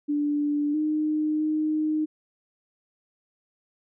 sine tone with pitch steps, 292.9 / 306.3 / 308.5 Hz, D4 / D#4 / D#4, -5 / -27 / -15 cents, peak -22 dBFS, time 0.08-2.06 s, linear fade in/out 20 ms, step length 660 ms, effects none

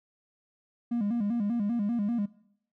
triangle tone with vibrato, 220 Hz, A3, in tune, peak -23 dBFS, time 0.91-2.26 s, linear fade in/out 10 ms, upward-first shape square, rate 5.1 Hz, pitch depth 130 cents each way, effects noise-tail reverb RT60 0.7 s tail -21 dB re dry + tanh soft clip ceiling -20 dBFS

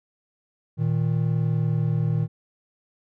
triangle tone pair together, 116.54 / 156.96 Hz, A#2 / D#3, 0 / +15 cents, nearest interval perfect fourth, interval 515 cents, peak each -21 dBFS, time 0.77-2.28 s, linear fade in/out 50 ms, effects none

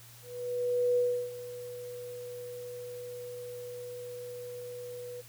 sine tone with ADSR envelope, 490 Hz, B4, 14 cents flat, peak -23 dBFS, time 0.22-5.22 s, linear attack 750 ms, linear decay 330 ms, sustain -16 dB, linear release 19 ms, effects added 118 Hz sine -54 dBFS peak until 5.28 s + white hiss -54 dBFS RMS until 5.28 s

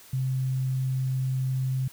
sine tone, 130.9 Hz, C3, 1 cent sharp, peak -24 dBFS, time 0.13-1.88 s, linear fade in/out 5 ms, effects white hiss -51 dBFS RMS until 1.92 s

